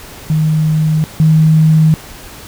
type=tone pair in turn; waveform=sine; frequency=155.9 / 157.35 Hz; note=D#3 / D#3; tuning=+4 / +20 cents; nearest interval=unison; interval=16 cents; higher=second; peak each=-9 / -5 dBFS; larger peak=second; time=0.3-1.04 / 1.2-1.94 s; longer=neither; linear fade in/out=0 ms; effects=pink hiss -33 dBFS RMS until 2.47 s